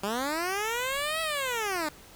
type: linear two-way sweep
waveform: 10% pulse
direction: up then down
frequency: 191.5 to 654 to 290.8 Hz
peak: -20 dBFS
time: 0.03-1.89 s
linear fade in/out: 5 ms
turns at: 1.21 s
effects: pink hiss -51 dBFS RMS until 2.15 s